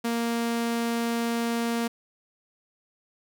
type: tone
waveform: sawtooth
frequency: 233.1 Hz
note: A#3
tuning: in tune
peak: -21 dBFS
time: 0.04-1.88 s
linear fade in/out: 10 ms
effects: none